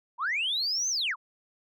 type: linear two-way sweep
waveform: sine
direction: up then down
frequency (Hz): 893 to 6360 to 893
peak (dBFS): -25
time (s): 0.18-1.16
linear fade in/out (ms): 50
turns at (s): 0.89
effects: tanh soft clip ceiling -22 dBFS